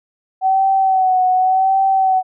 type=tone with vibrato; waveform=sine; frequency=756 Hz; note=F#5; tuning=37 cents sharp; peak=-11 dBFS; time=0.41-2.23 s; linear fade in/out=50 ms; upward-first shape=sine; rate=0.88 Hz; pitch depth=41 cents each way; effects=none